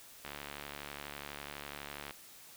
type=click train; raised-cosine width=0.3 ms; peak=-26 dBFS; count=135; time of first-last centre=0.25-2.109 s; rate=72.1 Hz; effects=white hiss -55 dBFS RMS until 2.56 s